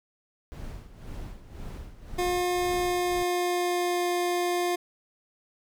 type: noise with tremolo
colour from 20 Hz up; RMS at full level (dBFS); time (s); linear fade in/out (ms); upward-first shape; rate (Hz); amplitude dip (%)
brown; -37; 0.52-3.23; 0; sine; 1.9; 75
type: tone with pitch glide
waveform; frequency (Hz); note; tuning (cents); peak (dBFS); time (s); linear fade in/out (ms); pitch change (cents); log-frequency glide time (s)
25% pulse; 357.1 to 353; F4 to F4; +39 to +19; -21; 2.18-4.76; 10; -20; 2.72-4.08
effects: none